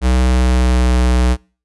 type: tone with pitch glide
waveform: square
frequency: 63 to 61.92 Hz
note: B1 to B1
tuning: +35 to +5 cents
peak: -11 dBFS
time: 0.01-1.37 s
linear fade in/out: 50 ms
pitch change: -30 cents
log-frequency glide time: 0.23-0.96 s
effects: noise-tail reverb RT60 0.4 s tail -26 dB re dry + resampled to 24000 Hz